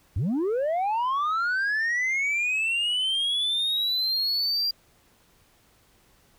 sine linear sweep, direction up, 75 to 4787 Hz, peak -20 dBFS, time 0.16-4.71 s, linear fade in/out 5 ms, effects tanh soft clip ceiling -22 dBFS + pink hiss -61 dBFS RMS until 6.38 s

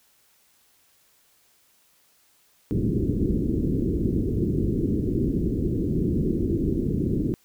white low-pass noise, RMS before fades -24 dBFS, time 2.71-7.34 s, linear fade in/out 0 ms, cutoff 380 Hz, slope 48 dB/octave, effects white hiss -62 dBFS RMS until 7.44 s

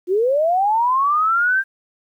sine linear sweep, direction up, 343.8 to 1598 Hz, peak -14 dBFS, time 0.07-1.64 s, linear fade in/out 50 ms, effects 9-bit

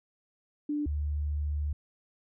sine tone pair in turn, 295.3 / 73.83 Hz, D4 / D2, +10 / +10 cents, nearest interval 2 octaves, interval 2400 cents, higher first, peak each -28 dBFS, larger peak neither, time 0.69-0.86 / 0.86-1.73 s, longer second, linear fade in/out 5 ms, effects none

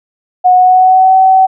sine tone with pitch glide, 731 to 759 Hz, F#5 to F#5, -21 to +44 cents, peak -3 dBFS, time 0.44-1.47 s, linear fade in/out 20 ms, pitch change +65 cents, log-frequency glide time 0.54-1.15 s, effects none

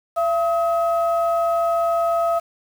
sine tone pair together, 675 / 1272.6 Hz, E5 / D#6, +41 / +39 cents, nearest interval major seventh, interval 1098 cents, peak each -17 / -23 dBFS, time 0.16-2.4 s, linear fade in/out 20 ms, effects tanh soft clip ceiling -10 dBFS + 7-bit

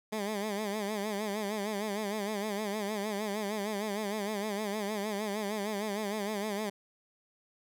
15% pulse tone with vibrato, 207.7 Hz, G#3, in tune, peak -26 dBFS, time 0.12-6.7 s, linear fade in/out 10 ms, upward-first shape sine, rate 6.5 Hz, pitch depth 95 cents each way, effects none

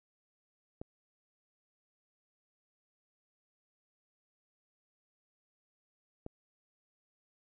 clicks, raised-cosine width 2 ms, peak -28 dBFS, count 2, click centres 0.815 / 6.264 s, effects none

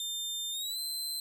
sawtooth tone with pitch glide, 3600 to 4088 Hz, A7 to C8, +39 to -41 cents, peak -31 dBFS, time 0-1.2 s, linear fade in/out 2 ms, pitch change +220 cents, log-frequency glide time 0.51-0.79 s, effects none

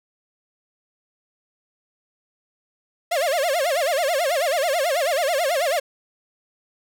45% pulse tone with vibrato, 615 Hz, D#5, 20 cents flat, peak -19 dBFS, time 3.11-5.8 s, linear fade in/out 10 ms, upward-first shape sine, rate 9.2 Hz, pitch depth 260 cents each way, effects none

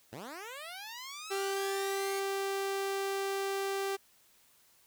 10% pulse linear sweep, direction up, 97.3 to 2235 Hz, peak -34 dBFS, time 0.12-2.2 s, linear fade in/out 10 ms
sawtooth tone, 392 Hz, G4, in tune, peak -28 dBFS, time 1.3-3.97 s, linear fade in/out 20 ms
effects white hiss -65 dBFS RMS until 4.86 s

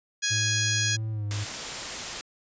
harmonic tone, 830 Hz, G#5, 1 cent flat, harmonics 2 / 3 / 4 / 5 / 6 / 7 / 8, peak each -30 / -35 / -32 / -34 / -33 / -34 / -29 dBFS, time 0.22-0.97 s, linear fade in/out 20 ms
triangle tone with pitch glide, 110 to 103.23 Hz, A2 to G#2, 0 to -10 cents, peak -26 dBFS, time 0.3-1.45 s, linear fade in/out 20 ms, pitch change -110 cents, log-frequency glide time 1.11-1.25 s
white noise, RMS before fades -33 dBFS, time 1.31-2.21 s, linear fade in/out 0 ms
effects resampled to 16000 Hz

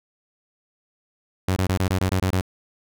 sawtooth tone bursts, 93.4 Hz, F#2, 17 cents sharp, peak -15 dBFS, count 9, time 1.48-2.411 s, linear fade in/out 5 ms, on 83 ms, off 23 ms, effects none

